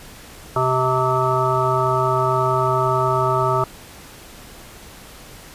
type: harmonic tone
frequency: 129.1 Hz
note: C3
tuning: 23 cents flat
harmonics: 1 / 3 / 5 / 7 / 9 / 10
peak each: -23 / -23 / -23 / -23 / -23 / -23 dBFS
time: 0.56-3.64 s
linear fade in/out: 2 ms
effects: pink hiss -41 dBFS RMS until 5.54 s + resampled to 32000 Hz